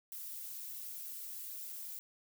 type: noise with flanger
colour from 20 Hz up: violet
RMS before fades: -45 dBFS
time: 0.12-1.99 s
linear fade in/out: 0 ms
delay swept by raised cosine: 1.6 to 3.9 ms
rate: 3.2 Hz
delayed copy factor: -0.8
effects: none